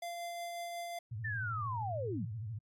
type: tone with tremolo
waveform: square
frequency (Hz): 690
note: F5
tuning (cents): -21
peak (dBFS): -39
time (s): 0.02-0.99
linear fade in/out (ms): 5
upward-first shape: triangle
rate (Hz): 5.5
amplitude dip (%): 25
type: tone with vibrato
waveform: sine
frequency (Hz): 110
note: A2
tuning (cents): 0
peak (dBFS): -38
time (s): 1.11-2.59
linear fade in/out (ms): 10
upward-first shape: sine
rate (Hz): 13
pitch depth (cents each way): 160
type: linear sweep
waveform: sine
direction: down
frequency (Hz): 1809 to 131.2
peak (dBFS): -36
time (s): 1.24-2.26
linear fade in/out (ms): 10
effects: AAC 64 kbps